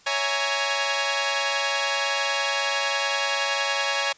10% pulse chord, A# half-diminished seventh, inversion first, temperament equal with one note detuned, 557.3 / 659.3 / 830.6 / 932.3 Hz, C#5 / E5 / G#5 / A#5, +9 / 0 / 0 / 0 cents, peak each -18 / -24 / -19 / -22 dBFS, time 0.06-4.13 s, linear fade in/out 10 ms, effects white hiss -54 dBFS RMS until 4.17 s + resampled to 16000 Hz

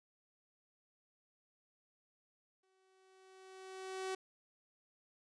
sawtooth tone with exponential growth, 378.4 Hz, F#4, 39 cents sharp, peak -33 dBFS, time 2.63-4.15 s, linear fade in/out 5 ms, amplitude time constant 330 ms, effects resampled to 22050 Hz

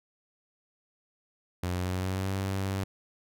sawtooth tone with pitch glide, 89.7 to 96.7 Hz, F2 to G2, +47 to -23 cents, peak -25 dBFS, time 1.63-2.84 s, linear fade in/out 5 ms, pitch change +130 cents, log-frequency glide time 1.74-2.32 s, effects none

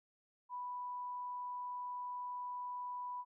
sine tone, 987.8 Hz, B5, in tune, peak -40 dBFS, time 0.49-3.25 s, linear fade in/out 50 ms, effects none

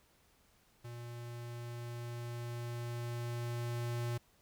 square tone with level ramp, 119.2 Hz, A#2, 39 cents sharp, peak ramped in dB -45 to -35 dBFS, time 0.84-4.18 s, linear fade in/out 10 ms, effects pink hiss -69 dBFS RMS until 4.41 s

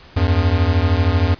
square beating tone pair, 82.41 / 95.41 Hz, E2 / G2, 0 / -46 cents, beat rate 13 Hz, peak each -17 dBFS, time 0.16-1.35 s, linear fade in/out 10 ms, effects pink hiss -44 dBFS RMS until 1.39 s + resampled to 11025 Hz

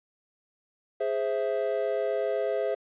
triangle chord, Ab augmented, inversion none, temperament equal, 415.3 / 523.3 / 659.3 Hz, Ab4 / C5 / E5, 0 / 0 / 0 cents, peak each -28 dBFS, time 1-2.75 s, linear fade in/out 10 ms, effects resampled to 8000 Hz + 10-bit

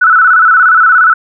sine tone with vibrato, 1396.9 Hz, F6, in tune, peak -3 dBFS, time 0.01-1.14 s, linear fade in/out 10 ms, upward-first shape square, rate 17 Hz, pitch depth 96 cents each way, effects none

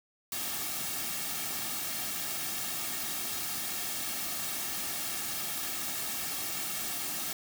white noise with comb filter, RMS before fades -35 dBFS, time 0.32-7.33 s, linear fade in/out 2 ms, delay 2 ms, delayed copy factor -0.6, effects none

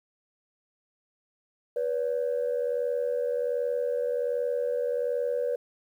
sine tone pair together, 489.1 / 570.4 Hz, B4 / C#5, -17 / +49 cents, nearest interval minor third, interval 266 cents, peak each -26 / -29 dBFS, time 1.76-5.56 s, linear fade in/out 5 ms, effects tanh soft clip ceiling -20 dBFS + 10-bit

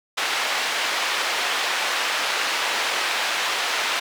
white band-pass noise, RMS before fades -24 dBFS, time 0.17-4 s, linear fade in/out 10 ms, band 600 to 3200 Hz, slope 12 dB/octave, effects none

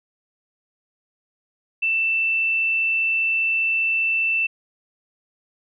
sine tone, 2665 Hz, E7, 18 cents sharp, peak -18 dBFS, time 1.82-4.47 s, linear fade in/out 10 ms, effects none

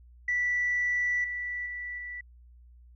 sine tone with level steps, 1964 Hz, B6, 10 cents flat, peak -24 / -31 / -34 / -36 dBFS, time 0.28-2.21 s, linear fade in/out 5 ms, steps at 1.24 / 1.66 / 1.98 s, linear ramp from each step 2 ms, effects tanh soft clip ceiling -20 dBFS + added 60 Hz sine -51 dBFS peak until 2.95 s

